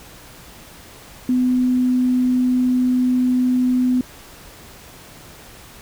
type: tone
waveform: sine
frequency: 251.7 Hz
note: B3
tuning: 33 cents sharp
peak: -14 dBFS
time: 1.29-4.01 s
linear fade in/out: 2 ms
effects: pink hiss -42 dBFS RMS until 5.81 s